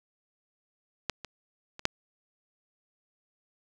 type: clicks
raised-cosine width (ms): 0.2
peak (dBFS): -11 / -22 / -25 / -6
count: 4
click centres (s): 1.097 / 1.247 / 1.794 / 1.854
effects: none